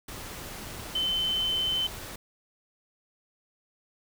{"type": "tone in noise", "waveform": "sine", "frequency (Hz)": 3065, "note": "G7", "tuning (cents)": -40, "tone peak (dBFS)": -25, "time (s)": [0.95, 1.87], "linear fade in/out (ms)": 5, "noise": "pink", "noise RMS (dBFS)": -40, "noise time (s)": [0.08, 2.16], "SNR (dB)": 12, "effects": []}